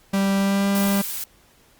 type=tone with pitch glide; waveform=45% pulse; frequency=196 to 198.62 Hz; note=G3 to G3; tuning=0 to +23 cents; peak=-18 dBFS; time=0.13-1.02 s; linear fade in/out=10 ms; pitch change=+23 cents; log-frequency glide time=0.37-0.67 s
type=noise; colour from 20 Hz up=blue; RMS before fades=-29 dBFS; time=0.75-1.24 s; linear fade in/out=2 ms
effects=pink hiss -56 dBFS RMS until 1.79 s + Opus 48 kbps